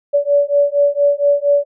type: beating tone pair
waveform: sine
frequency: 571 / 575.3 Hz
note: D5 / D5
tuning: -49 / -36 cents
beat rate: 4.3 Hz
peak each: -14 / -14 dBFS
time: 0.13-1.65 s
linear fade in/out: 20 ms
effects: none